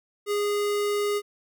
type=tone; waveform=square; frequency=411.7 Hz; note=G#4; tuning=15 cents flat; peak=-24 dBFS; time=0.26-1.22 s; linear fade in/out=50 ms; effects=none